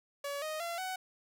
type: tone with pitch steps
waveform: sawtooth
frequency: 567 / 621.9 / 682.1 / 748.2 Hz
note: C#5 / D#5 / F5 / F#5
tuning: +39 / -1 / -41 / +19 cents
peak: -32 dBFS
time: 0.24-0.96 s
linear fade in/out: 5 ms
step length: 180 ms
effects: none